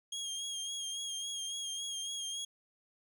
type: tone with vibrato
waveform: 25% pulse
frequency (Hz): 3252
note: G#7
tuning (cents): -37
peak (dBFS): -33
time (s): 0.12-2.45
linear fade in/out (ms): 5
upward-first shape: sine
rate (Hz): 3.6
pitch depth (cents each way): 37
effects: none